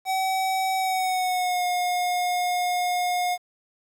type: tone with pitch glide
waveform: square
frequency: 760 to 717.3 Hz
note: F#5 to F5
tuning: +46 to +46 cents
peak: -23 dBFS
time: 0.05-3.38 s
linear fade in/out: 50 ms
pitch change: -100 cents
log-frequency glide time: 0.77-1.65 s
effects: 9-bit